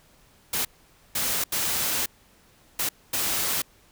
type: noise bursts at uneven times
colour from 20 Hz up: white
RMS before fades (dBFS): -26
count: 5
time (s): 0.53-0.65 / 1.15-1.44 / 1.52-2.06 / 2.79-2.89 / 3.13-3.62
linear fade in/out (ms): 5
effects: pink hiss -58 dBFS RMS until 3.91 s